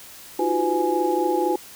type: tone cluster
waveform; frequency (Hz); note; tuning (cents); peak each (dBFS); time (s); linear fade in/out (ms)
sine; 315.7 / 349 / 373.1 / 503 / 835; D#4 / F4 / F#4 / B4 / G#5; +25 / -1 / +14 / +32 / +9; -28 / -23 / -27 / -27 / -24; 0.39-1.56; 5
effects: white hiss -43 dBFS RMS until 1.75 s